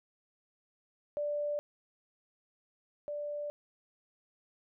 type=tone pair in turn; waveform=sine; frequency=587.3 / 587.3 Hz; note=D5 / D5; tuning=0 / 0 cents; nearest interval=unison; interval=0 cents; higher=neither; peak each=-31 / -35 dBFS; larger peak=first; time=1.17-1.59 / 3.08-3.5 s; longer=neither; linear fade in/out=0 ms; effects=none